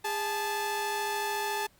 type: tone pair together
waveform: sawtooth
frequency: 408.6 / 871 Hz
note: G#4 / A5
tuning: -28 / -18 cents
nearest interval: octave + minor second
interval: 1310 cents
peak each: -31 / -27 dBFS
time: 0.04-1.67 s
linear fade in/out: 10 ms
effects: pink hiss -63 dBFS RMS until 1.79 s + Opus 48 kbps